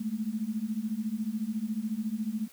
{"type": "beating tone pair", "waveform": "sine", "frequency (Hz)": [209.3, 223.3], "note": ["G#3", "A3"], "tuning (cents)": [14, 26], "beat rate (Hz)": 14, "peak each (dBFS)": [-33, -32], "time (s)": [0, 2.48], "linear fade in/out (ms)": 10, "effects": ["white hiss -56 dBFS RMS until 2.52 s"]}